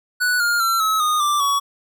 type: tone with pitch steps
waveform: square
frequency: 1479 / 1413 / 1350 / 1289.8 / 1232.2 / 1177.3 / 1124.8 Hz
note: F#6 / F6 / E6 / E6 / D#6 / D6 / C#6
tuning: -1 / +20 / +41 / -38 / -17 / +4 / +25 cents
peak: -17 dBFS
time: 0.2-1.6 s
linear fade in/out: 20 ms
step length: 200 ms
effects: none